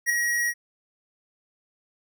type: tone with ADSR envelope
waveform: square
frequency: 1901 Hz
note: A#6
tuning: 33 cents sharp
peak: -18 dBFS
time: 0.06-0.54 s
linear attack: 38 ms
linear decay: 4 ms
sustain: -5 dB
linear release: 53 ms
effects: none